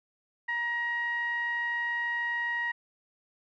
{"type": "tone with low-pass filter", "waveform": "sawtooth", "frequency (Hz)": 947, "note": "A#5", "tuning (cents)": 27, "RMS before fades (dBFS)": -31, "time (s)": [0.48, 2.72], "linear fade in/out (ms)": 10, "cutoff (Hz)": 2000, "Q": 8.9, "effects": []}